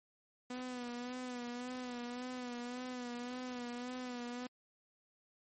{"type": "tone with vibrato", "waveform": "sawtooth", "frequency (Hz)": 246.9, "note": "B3", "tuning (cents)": 0, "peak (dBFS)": -37, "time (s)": [0.5, 4.47], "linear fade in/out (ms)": 5, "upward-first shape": "sine", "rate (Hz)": 1.8, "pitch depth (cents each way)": 44, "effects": ["MP3 32 kbps"]}